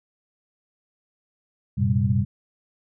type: tone cluster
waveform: sine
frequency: 92.7 / 113.4 / 128 / 196.7 Hz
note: F#2 / A#2 / C3 / G3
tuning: +4 / -47 / -38 / +6 cents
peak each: -24 / -23 / -23 / -25 dBFS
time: 1.77-2.25 s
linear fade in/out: 20 ms
effects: none